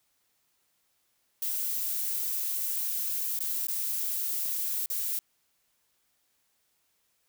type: noise with dropouts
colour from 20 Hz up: violet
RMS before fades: -31 dBFS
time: 1.42-5.19 s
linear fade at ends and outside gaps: 2 ms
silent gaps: 3.391-3.404 / 3.67-3.683 / 4.86-4.9 s
effects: white hiss -73 dBFS RMS until 7.28 s